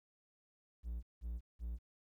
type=tone bursts; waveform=triangle; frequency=58.27 Hz; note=A#1; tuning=in tune; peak=-37 dBFS; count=3; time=0.83-1.79 s; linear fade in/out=50 ms; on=200 ms; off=180 ms; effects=13-bit